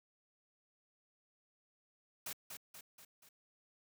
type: noise with echo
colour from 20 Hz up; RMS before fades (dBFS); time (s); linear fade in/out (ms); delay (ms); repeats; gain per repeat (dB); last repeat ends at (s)
white; -43; 2.26-2.33; 5; 240; 4; -5; 3.29
effects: high-pass 100 Hz 12 dB/octave